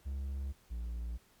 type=tone pair in turn; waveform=triangle; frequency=68.3 / 58.39 Hz; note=C#2 / A#1; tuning=-25 / +4 cents; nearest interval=minor third; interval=271 cents; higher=first; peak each=-33 / -34 dBFS; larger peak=first; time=0.05-0.53 / 0.7-1.18 s; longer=neither; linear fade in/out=20 ms; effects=pink hiss -66 dBFS RMS until 1.4 s + MP3 96 kbps